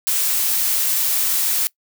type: noise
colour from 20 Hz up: blue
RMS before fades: -19 dBFS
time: 0.07-1.67 s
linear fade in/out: 0 ms
effects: noise-tail reverb RT60 0.1 s tail -22 dB re dry